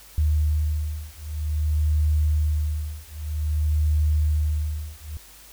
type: beating tone pair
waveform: sine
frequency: 75.9 / 76.42 Hz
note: D#2 / D#2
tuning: -42 / -31 cents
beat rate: 0.52 Hz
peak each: -23 dBFS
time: 0.18-5.17 s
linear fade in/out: 0 ms
effects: added 50 Hz sine -52 dBFS peak until 5.52 s + white hiss -48 dBFS RMS until 5.52 s

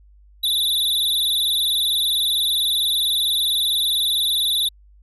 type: tone with vibrato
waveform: square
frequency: 3700 Hz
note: A#7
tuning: 14 cents flat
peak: -18 dBFS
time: 0.43-4.69 s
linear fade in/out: 10 ms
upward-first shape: sine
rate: 20 Hz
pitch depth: 120 cents each way
effects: added 50 Hz sine -47 dBFS peak until 5.02 s + resampled to 32000 Hz

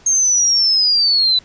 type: linear sweep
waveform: sine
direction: down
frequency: 6450 to 3951 Hz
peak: -11 dBFS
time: 0.06-1.39 s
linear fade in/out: 5 ms
effects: pink hiss -47 dBFS RMS until 1.44 s + resampled to 16000 Hz

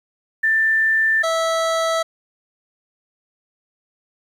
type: tone pair in turn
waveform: sine / 25% pulse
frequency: 1777 / 654.4 Hz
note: A6 / E5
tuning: +17 / -13 cents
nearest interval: octave + perfect fourth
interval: 1730 cents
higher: first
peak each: -14 dBFS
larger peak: neither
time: 0.43-1.23 / 1.23-2.03 s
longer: neither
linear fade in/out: 10 ms
effects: low-pass 8000 Hz 12 dB/octave + 8-bit

